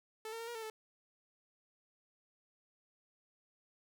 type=tone with pitch steps; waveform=sawtooth; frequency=438.6 / 455.6 / 459.9 / 475.1 / 447.3 / 437 Hz; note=A4 / A#4 / A#4 / A#4 / A4 / A4; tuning=-6 / -40 / -23 / +33 / +28 / -12 cents; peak=-38 dBFS; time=0.25-0.7 s; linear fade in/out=2 ms; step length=75 ms; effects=none